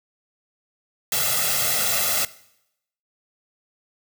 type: noise with comb filter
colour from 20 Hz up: white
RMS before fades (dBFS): -22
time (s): 1.12-2.25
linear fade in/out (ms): 2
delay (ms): 1.5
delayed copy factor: +1
effects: noise-tail reverb RT60 0.8 s tail -19 dB re dry + high-pass 100 Hz 12 dB/octave